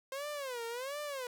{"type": "tone with vibrato", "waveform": "sawtooth", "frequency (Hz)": 523.3, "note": "C5", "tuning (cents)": 0, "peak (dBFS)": -34, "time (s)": [0.12, 1.27], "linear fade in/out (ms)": 2, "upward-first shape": "sine", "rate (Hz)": 1.4, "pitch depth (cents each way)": 220, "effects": []}